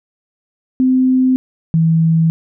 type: tone pair in turn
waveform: sine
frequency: 257.8 / 162.87 Hz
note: C4 / E3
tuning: -26 / -21 cents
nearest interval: minor sixth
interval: 795 cents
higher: first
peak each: -9 dBFS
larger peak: neither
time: 0.8-1.36 / 1.74-2.3 s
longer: neither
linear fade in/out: 0 ms
effects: none